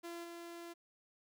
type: tone with level steps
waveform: sawtooth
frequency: 341 Hz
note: F4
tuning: 41 cents flat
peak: -40 / -43 dBFS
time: 0.03-0.74 s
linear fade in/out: 20 ms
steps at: 0.23 s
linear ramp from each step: 20 ms
effects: none